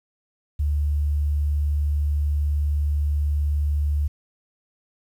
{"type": "tone", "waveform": "sine", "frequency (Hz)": 73.42, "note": "D2", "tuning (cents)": 0, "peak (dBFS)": -19, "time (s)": [0.59, 4.08], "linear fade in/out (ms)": 10, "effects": ["9-bit"]}